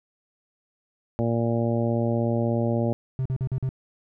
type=harmonic tone; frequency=116.54 Hz; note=A#2; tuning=in tune; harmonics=1 / 2 / 3 / 4 / 5 / 6 / 7; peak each=-25 / -26 / -30 / -32 / -29 / -38 / -38 dBFS; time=1.19-2.93 s; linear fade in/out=0 ms
type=tone bursts; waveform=triangle; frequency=130.81 Hz; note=C3; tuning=in tune; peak=-21 dBFS; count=5; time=3.19-3.691 s; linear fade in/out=0 ms; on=65 ms; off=44 ms
effects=none